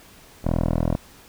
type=tone with low-pass filter; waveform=10% pulse; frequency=41.2 Hz; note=E1; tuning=in tune; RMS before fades=-22 dBFS; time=0.44-0.96 s; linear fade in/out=10 ms; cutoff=730 Hz; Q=1.2; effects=pink hiss -49 dBFS RMS until 1.28 s